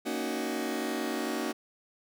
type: chord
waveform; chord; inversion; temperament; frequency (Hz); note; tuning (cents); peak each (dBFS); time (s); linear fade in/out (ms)
sawtooth; D# minor seventh; second; just; 233.3 / 280 / 311.1 / 373.4; A#3 / C#4 / D#4 / F#4; +2 / +18 / 0 / +16; -32; 0.05-1.53; 20
effects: none